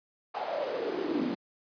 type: noise with high-pass filter sweep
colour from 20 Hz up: brown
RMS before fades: -32 dBFS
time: 0.34-1.35 s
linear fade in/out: 10 ms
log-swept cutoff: 790 to 240 Hz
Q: 5.8
effects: high-pass 150 Hz 12 dB/octave + resampled to 11025 Hz